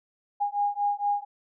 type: beating tone pair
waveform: sine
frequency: 815 / 819.3 Hz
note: G#5 / G#5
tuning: -33 / -24 cents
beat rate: 4.3 Hz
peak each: -27 dBFS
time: 0.4-1.25 s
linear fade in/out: 20 ms
effects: none